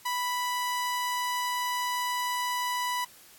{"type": "tone", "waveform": "sawtooth", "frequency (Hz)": 987.8, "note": "B5", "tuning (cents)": 0, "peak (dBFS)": -24, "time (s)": [0.05, 3.05], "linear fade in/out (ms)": 10, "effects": ["white hiss -54 dBFS RMS until 3.38 s", "AAC 64 kbps"]}